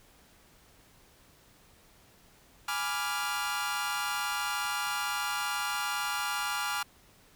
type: chord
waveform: sawtooth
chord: G# diminished seventh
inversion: none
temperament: equal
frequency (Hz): 830.6 / 987.8 / 1174.7 / 1396.9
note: G#5 / B5 / D6 / F6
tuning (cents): 0 / 0 / 0 / 0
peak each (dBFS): -33 / -35 / -33 / -30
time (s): 2.68-6.83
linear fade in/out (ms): 5
effects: pink hiss -60 dBFS RMS until 7.35 s